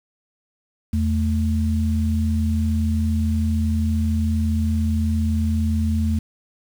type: tone pair together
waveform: sine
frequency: 82.41 / 220 Hz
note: E2 / A3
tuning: 0 / 0 cents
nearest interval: octave + perfect fourth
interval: 1700 cents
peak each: -19 / -22 dBFS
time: 0.93-6.19 s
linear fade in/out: 5 ms
effects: 7-bit